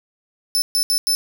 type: tone bursts at uneven times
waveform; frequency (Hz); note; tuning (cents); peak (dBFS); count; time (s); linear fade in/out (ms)
sawtooth; 5274; E8; 0; -13; 4; 0.55-0.62 / 0.75-0.83 / 0.9-0.98 / 1.07-1.15; 0
effects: none